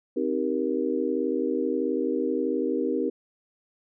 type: chord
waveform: sine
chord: C minor seventh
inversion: none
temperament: just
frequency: 261.6 / 314 / 392.4 / 470.9 Hz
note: C4 / Eb4 / G4 / Bb4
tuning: 0 / +16 / +2 / +18 cents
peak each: -29 dBFS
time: 0.16-3.1 s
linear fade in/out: 10 ms
effects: none